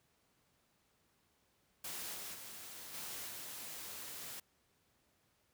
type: noise with level steps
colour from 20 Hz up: white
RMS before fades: -44 / -46 / -50 / -45 / -47 dBFS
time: 1.84-4.4 s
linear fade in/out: 5 ms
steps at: 2.13 / 2.33 / 2.93 / 3.27 s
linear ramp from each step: 20 ms
effects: pink hiss -75 dBFS RMS until 5.53 s + high-pass 60 Hz 12 dB/octave